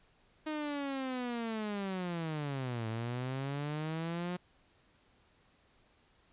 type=linear two-way sweep; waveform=sawtooth; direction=down then up; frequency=311.4 to 110 to 180.6 Hz; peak=-31 dBFS; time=0.46-4.37 s; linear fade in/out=10 ms; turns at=2.87 s; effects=pink hiss -68 dBFS RMS until 6.32 s + resampled to 8000 Hz